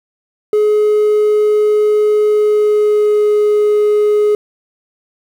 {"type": "tone with pitch glide", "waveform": "triangle", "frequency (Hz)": [422.4, 419.2], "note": ["G#4", "G#4"], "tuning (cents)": [29, 16], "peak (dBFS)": -6, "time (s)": [0.53, 4.35], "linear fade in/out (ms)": 2, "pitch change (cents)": -13, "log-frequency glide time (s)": [2.29, 3.37], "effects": ["tanh soft clip ceiling -3 dBFS", "7-bit"]}